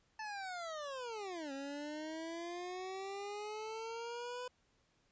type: linear two-way sweep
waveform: 25% pulse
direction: down then up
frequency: 880 to 270 to 501 Hz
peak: -38 dBFS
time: 0.19-4.48 s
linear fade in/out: 5 ms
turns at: 1.52 s
effects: pink hiss -75 dBFS RMS until 5.11 s + resampled to 16000 Hz